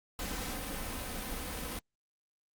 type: noise with comb filter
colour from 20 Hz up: pink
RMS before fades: -38 dBFS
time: 0.19-1.79 s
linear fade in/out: 2 ms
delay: 3.9 ms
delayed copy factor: +0.5
effects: Opus 48 kbps